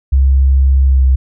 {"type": "tone with pitch glide", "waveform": "sine", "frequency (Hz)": [67.1, 65.42], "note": ["C2", "C2"], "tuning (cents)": [44, 0], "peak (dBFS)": -6, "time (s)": [0.12, 1.16], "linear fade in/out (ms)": 10, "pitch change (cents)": -44, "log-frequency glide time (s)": [0.85, 1.05], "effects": []}